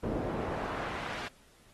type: noise with band-pass filter sweep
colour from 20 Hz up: brown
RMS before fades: -36 dBFS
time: 0.03-1.28 s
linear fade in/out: 5 ms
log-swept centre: 370 to 2500 Hz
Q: 0.86
effects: pink hiss -62 dBFS RMS until 1.73 s + AAC 32 kbps